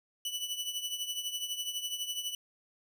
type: tone with tremolo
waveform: sawtooth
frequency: 2968 Hz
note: F#7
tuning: 5 cents sharp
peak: -28 dBFS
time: 0.25-2.35 s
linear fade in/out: 2 ms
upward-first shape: triangle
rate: 12 Hz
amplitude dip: 75%
effects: none